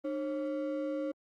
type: ring-modulated tone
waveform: triangle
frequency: 422.2 Hz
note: G#4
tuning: 29 cents sharp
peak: -27 dBFS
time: 0.04-1.12 s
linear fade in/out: 10 ms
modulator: 120 Hz
effects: Opus 24 kbps